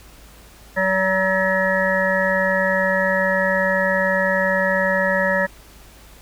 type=harmonic tone with a mistuned harmonic; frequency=189.6 Hz; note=F#3; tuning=43 cents sharp; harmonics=1 / 3 / 5 / 7 / 9 / 10; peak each=-26 / -20 / -26 / -31 / -22 / -23 dBFS; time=0.76-5.47 s; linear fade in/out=20 ms; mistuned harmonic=7; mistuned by=-28 cents; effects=added 53 Hz sine -46 dBFS peak until 6.21 s + pink hiss -47 dBFS RMS until 6.21 s